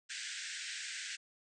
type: band-pass noise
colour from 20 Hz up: pink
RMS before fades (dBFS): -43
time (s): 0.09-1.17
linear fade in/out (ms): 20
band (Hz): 1500 to 8500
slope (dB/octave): 96
effects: none